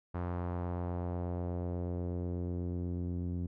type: tone with low-pass filter sweep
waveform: sawtooth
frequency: 88.2 Hz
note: F2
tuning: 18 cents sharp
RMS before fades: -36 dBFS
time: 0.14-3.47 s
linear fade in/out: 10 ms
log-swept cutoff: 1200 to 250 Hz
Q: 1.4
effects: none